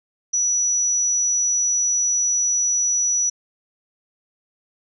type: tone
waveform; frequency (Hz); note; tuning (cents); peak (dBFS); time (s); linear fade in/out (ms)
sine; 5890; F#8; -9; -17; 0.33-3.3; 10
effects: none